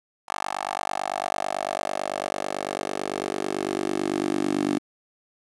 10% pulse tone with high-pass filter sweep, 49 Hz, G1, in tune, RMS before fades -28 dBFS, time 0.28-4.79 s, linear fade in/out 10 ms, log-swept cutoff 910 to 290 Hz, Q 3.5, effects resampled to 24000 Hz + 8-bit

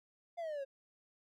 triangle exponential sweep, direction down, 702 to 534 Hz, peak -36 dBFS, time 0.37-0.65 s, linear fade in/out 20 ms, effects none

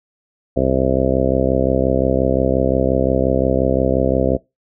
harmonic tone, 65.7 Hz, C2, 8 cents sharp, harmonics 1 / 2 / 3 / 4 / 5 / 6 / 7 / 8 / 9 / 10, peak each -23 / -23 / -25 / -21 / -26 / -23 / -23 / -20 / -25 / -23 dBFS, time 0.56-4.37 s, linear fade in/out 10 ms, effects noise-tail reverb RT60 0.2 s tail -21 dB re dry

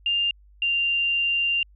sine tone pair in turn, 2800 / 2784 Hz, F7 / F7, +4 / -6 cents, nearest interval unison, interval 10 cents, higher first, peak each -20 dBFS, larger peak neither, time 0.06-0.31 / 0.62-1.63 s, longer second, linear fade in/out 2 ms, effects added 50 Hz sine -50 dBFS peak until 1.75 s

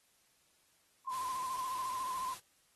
sine tone with vibrato, 1030 Hz, C6, 28 cents flat, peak -35 dBFS, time 1.07-2.34 s, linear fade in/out 5 ms, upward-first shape square, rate 14 Hz, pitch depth 40 cents each way
white noise, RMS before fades -48 dBFS, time 1.09-2.41 s, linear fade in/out 50 ms
effects white hiss -71 dBFS RMS until 2.75 s + AAC 32 kbps

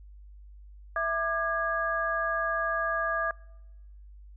sine tone cluster, 659 / 1197 / 1651 Hz, E5 / D6 / G#6, -1 / +33 / -11 cents, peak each -31 / -30 / -30 dBFS, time 0.96-3.31 s, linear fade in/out 2 ms, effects noise-tail reverb RT60 1.0 s tail -26 dB re dry + added 50 Hz sine -46 dBFS peak until 4.36 s

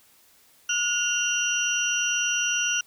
sine tone cluster, 1439 / 2788 / 3066 / 5830 Hz, F#6 / F7 / G7 / F#8, -49 / -4 / -39 / -26 cents, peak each -28 / -26 / -34 / -27 dBFS, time 0.69-2.81 s, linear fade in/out 5 ms, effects white hiss -58 dBFS RMS until 2.86 s

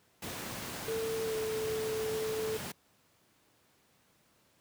pink noise, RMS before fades -40 dBFS, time 0.22-2.72 s, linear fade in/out 5 ms
sine tone with pitch glide, 447.3 to 437.8 Hz, A4 to A4, +28 to -9 cents, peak -32 dBFS, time 0.88-2.57 s, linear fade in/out 2 ms, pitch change -37 cents, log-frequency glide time 1.24-1.35 s
effects pink hiss -68 dBFS RMS until 4.6 s + high-pass 100 Hz 12 dB/octave

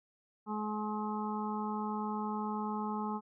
harmonic tone, 212.3 Hz, G#3, 38 cents sharp, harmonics 1 / 2 / 4 / 5 / 6, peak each -36 / -43 / -39 / -42 / -45 dBFS, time 0.46-3.21 s, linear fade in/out 50 ms, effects none

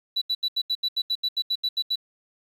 sine tone bursts, 3951 Hz, B7, in tune, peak -20 dBFS, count 14, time 0.16-1.958 s, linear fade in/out 10 ms, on 56 ms, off 78 ms, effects tanh soft clip ceiling -19 dBFS + 9-bit

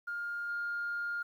sine tone with level steps, 1411 Hz, F6, 17 cents sharp, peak -34 / -32 dBFS, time 0.07-1.23 s, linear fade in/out 10 ms, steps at 0.48 s, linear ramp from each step 20 ms, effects tanh soft clip ceiling -29 dBFS + 11-bit

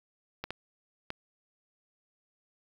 clicks, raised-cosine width 0.3 ms, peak -19 dBFS, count 3, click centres 0.44 / 0.506 / 1.104 s, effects 8-bit

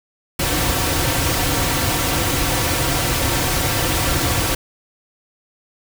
pink noise with comb filter, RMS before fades -19 dBFS, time 0.39-4.55 s, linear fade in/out 5 ms, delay 4.8 ms, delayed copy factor -0.6, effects none

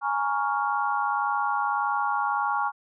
sine chord, Bb minor seventh, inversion third, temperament equal with one note detuned, 830.6 / 932.3 / 1113.9 / 1396.9 Hz, Ab5 / Bb5 / Db6 / F6, 0 / 0 / +8 / 0 cents, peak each -27 / -31 / -28 / -30 dBFS, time 0.01-2.72 s, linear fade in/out 50 ms, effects none

